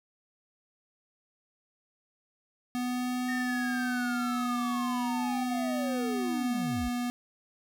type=tone with vibrato; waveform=square; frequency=246.9 Hz; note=B3; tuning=in tune; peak=-30 dBFS; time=2.75-7.1 s; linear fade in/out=0 ms; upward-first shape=sine; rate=0.42 Hz; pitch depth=22 cents each way
type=linear sweep; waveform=triangle; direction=down; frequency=1836 to 46 Hz; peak=-32 dBFS; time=3.28-6.89 s; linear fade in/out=10 ms
effects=none